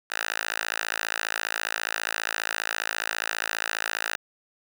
5% pulse tone with high-pass filter, 54.8 Hz, A1, 6 cents flat, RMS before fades -30 dBFS, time 0.1-4.16 s, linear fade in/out 10 ms, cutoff 1400 Hz, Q 1.5, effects none

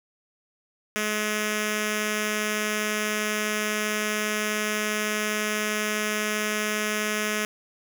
5% pulse tone with notch filter, 212.4 Hz, G#3, 39 cents sharp, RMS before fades -27 dBFS, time 0.96-7.45 s, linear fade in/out 0 ms, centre 890 Hz, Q 1.4, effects none

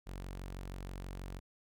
sawtooth tone, 46.25 Hz, F#1, in tune, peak -38 dBFS, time 0.06-1.4 s, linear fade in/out 20 ms, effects none

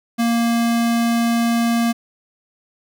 square tone, 233.1 Hz, A#3, in tune, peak -16 dBFS, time 0.18-1.93 s, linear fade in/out 20 ms, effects none

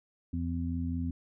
harmonic tone, 84.7 Hz, E2, 48 cents sharp, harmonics 1 / 2 / 3, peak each -33 / -38 / -34 dBFS, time 0.33-1.11 s, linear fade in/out 5 ms, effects none

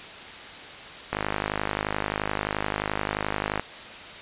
click train, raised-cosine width 0.5 ms, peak -10 dBFS, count 128, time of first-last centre 1.13-3.596 s, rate 51.5 Hz, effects white hiss -40 dBFS RMS until 4.21 s + resampled to 8000 Hz

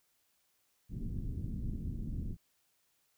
pink low-pass noise, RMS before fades -38 dBFS, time 0.89-2.37 s, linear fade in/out 50 ms, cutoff 240 Hz, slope 24 dB/octave, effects white hiss -75 dBFS RMS until 3.17 s

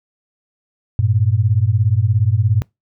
sine beating tone pair, 98.1 / 115.1 Hz, G2 / A#2, +2 / -22 cents, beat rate 17 Hz, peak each -15 dBFS, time 0.99-2.62 s, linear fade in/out 0 ms, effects noise-tail reverb RT60 0.2 s tail -25 dB re dry

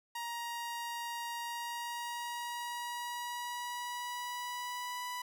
sawtooth tone with pitch glide, 942 to 987.7 Hz, A#5 to B5, +18 to 0 cents, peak -34 dBFS, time 0.15-5.22 s, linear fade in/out 5 ms, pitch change +82 cents, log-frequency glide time 1.41-5.06 s, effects none

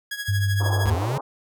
sawtooth tone with tremolo, 1661.2 Hz, G#6, in tune, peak -22 dBFS, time 0.11-0.9 s, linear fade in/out 5 ms, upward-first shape triangle, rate 13 Hz, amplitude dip 80%
sine tone with vibrato, 100 Hz, G2, 35 cents sharp, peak -19 dBFS, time 0.28-0.95 s, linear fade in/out 10 ms, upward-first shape sine, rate 3.5 Hz, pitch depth 9 cents each way
white band-pass noise, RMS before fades -31 dBFS, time 0.6-1.21 s, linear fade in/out 5 ms, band 290 to 1100 Hz, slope 48 dB/octave
square exponential sweep, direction up, 67.5 to 146.83 Hz, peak -24 dBFS, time 0.85-1.18 s, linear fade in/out 5 ms
effects none

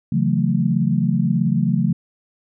sine chord, F# minor seventh, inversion second, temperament just, 138.75 / 166.5 / 185 / 222 Hz, C#3 / E3 / F#3 / A3, +2 / +18 / 0 / +16 cents, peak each -21 dBFS, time 0.12-1.93 s, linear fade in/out 5 ms, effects none

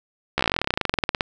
slowing click train, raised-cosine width 0.3 ms, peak -4 dBFS, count 27, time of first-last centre 0.38-1.208 s, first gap 14 ms, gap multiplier 1.06, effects none

